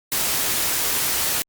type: noise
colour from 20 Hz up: white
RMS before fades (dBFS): -22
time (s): 0.12-1.42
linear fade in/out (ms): 0
effects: Opus 48 kbps